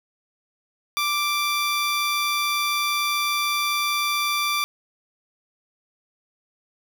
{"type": "tone", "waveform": "15% pulse", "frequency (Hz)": 1174.7, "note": "D6", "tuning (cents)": 0, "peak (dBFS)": -15, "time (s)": [0.97, 4.64], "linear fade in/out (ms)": 0, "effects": []}